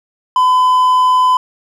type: tone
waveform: triangle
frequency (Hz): 1011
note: B5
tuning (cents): +40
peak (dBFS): -6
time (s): 0.36-1.37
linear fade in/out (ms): 2
effects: none